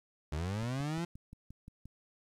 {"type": "linear sweep", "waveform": "30% pulse", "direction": "up", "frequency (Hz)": [70.7, 174.61], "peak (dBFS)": -31, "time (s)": [0.32, 1.05], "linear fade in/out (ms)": 5}
{"type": "click train", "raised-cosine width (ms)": 5, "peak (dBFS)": -36, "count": 8, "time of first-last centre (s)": [0.63, 1.856], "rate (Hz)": 5.71}
{"effects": ["low-pass 9000 Hz 12 dB/octave", "11-bit"]}